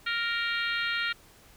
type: harmonic tone with a mistuned harmonic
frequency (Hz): 466.2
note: A#4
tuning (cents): 0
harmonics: 3 / 4 / 5 / 6 / 7 / 8 / 9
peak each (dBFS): -31 / -33 / -35 / -37 / -38 / -39 / -40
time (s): 0.06-1.13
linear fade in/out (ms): 10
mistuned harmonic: 7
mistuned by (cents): -15
effects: pink hiss -56 dBFS RMS until 1.56 s